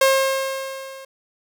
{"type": "tone with level ramp", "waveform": "sawtooth", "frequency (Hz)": 536, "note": "C5", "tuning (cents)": 42, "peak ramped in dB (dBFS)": [-8, -33], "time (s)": [0.01, 1.05], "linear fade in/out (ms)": 5, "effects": []}